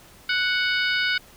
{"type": "harmonic tone with a mistuned harmonic", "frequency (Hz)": 740, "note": "F#5", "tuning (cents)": 0, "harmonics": [2, 3, 4, 5, 6, 7], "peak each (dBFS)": [-23, -27, -29, -31, -33, -34], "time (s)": [0.29, 1.18], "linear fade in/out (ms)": 5, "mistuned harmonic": 7, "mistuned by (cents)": -85, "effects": ["pink hiss -50 dBFS RMS until 1.36 s"]}